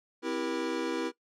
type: chord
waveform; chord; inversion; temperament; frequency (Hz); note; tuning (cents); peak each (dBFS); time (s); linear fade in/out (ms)
square; C dominant seventh; none; equal with one note detuned; 261.6 / 329.6 / 392 / 477.1; C4 / E4 / G4 / Bb4; 0 / 0 / 0 / +40; -38 / -34 / -39 / -36; 0.22-1.12; 50
effects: noise-tail reverb RT60 0.1 s tail -17 dB re dry + low-pass 6000 Hz 12 dB/octave